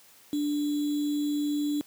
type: tone with sample-and-hold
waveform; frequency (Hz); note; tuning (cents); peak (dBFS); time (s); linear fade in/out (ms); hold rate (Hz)
sine; 293.5; D4; -1; -25; 0.33-1.81; 0; 3675
effects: white hiss -56 dBFS RMS until 1.86 s + high-pass 100 Hz 12 dB/octave